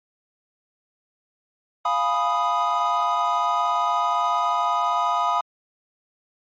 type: chord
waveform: triangle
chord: F half-diminished seventh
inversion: none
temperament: equal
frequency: 698.5 / 830.6 / 987.8 / 1244.5 Hz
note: F5 / Ab5 / Cb6 / Eb6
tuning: 0 / 0 / 0 / 0 cents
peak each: -24 / -27 / -22 / -21 dBFS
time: 1.85-5.41 s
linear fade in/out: 5 ms
effects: MP3 32 kbps